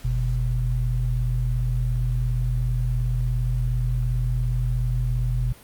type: tone pair together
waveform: sine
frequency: 46.25 / 123.47 Hz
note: F#1 / B2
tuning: 0 / 0 cents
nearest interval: octave + perfect fourth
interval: 1700 cents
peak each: -23 dBFS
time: 0.04-5.53 s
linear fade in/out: 10 ms
effects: pink hiss -48 dBFS RMS until 5.63 s + Opus 48 kbps